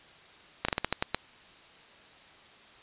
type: slowing click train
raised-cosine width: 0.3 ms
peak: -10 dBFS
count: 8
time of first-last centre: 0.65-1.146 s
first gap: 35 ms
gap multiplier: 1.23
effects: white hiss -54 dBFS RMS until 2.82 s + resampled to 8000 Hz